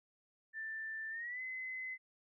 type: tone with pitch glide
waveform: sine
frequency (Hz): 1774 to 2038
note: A6 to C7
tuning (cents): +14 to -46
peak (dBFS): -40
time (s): 0.53-1.98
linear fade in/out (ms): 50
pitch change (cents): +240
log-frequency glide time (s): 1.1-1.41
effects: none